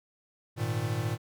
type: chord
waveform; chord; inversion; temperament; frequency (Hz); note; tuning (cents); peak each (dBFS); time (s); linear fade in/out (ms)
square; Ab suspended second; none; equal with one note detuned; 103.83 / 117.69 / 155.56; Ab2 / Bb2 / Eb3; 0 / +17 / 0; -34 / -32 / -37; 0.56-1.18; 50
effects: none